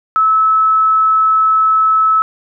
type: tone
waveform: sine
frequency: 1300 Hz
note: E6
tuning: 24 cents flat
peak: -8 dBFS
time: 0.16-2.22 s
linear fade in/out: 0 ms
effects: none